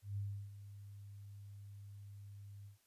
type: tone with ADSR envelope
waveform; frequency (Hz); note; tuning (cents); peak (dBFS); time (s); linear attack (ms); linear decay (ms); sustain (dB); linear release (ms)
sine; 100.7; G2; +47; -37; 0.02-2.78; 150; 330; -13; 120
effects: white hiss -75 dBFS RMS until 2.86 s + resampled to 32000 Hz